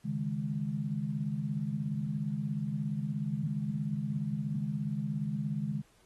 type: chord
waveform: sine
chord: C# suspended second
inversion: none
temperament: equal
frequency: 138.59 / 155.56 / 207.7 Hz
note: C#3 / D#3 / G#3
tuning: 0 / 0 / 0 cents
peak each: -36 / -35 / -35 dBFS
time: 0.04-5.82 s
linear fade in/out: 20 ms
effects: pink hiss -66 dBFS RMS until 6.05 s + AAC 32 kbps